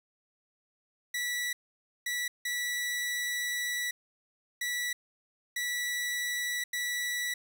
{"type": "tone bursts at uneven times", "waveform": "sawtooth", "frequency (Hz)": 1952, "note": "B6", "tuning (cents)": -21, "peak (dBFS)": -27, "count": 6, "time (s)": [[1.14, 1.53], [2.06, 2.28], [2.45, 3.91], [4.61, 4.93], [5.56, 6.64], [6.73, 7.34]], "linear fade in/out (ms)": 5, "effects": ["11-bit"]}